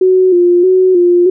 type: tone with vibrato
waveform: sine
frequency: 361.8 Hz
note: F#4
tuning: 39 cents flat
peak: -5 dBFS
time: 0.01-1.3 s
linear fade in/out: 5 ms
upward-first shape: square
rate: 1.6 Hz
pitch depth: 48 cents each way
effects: none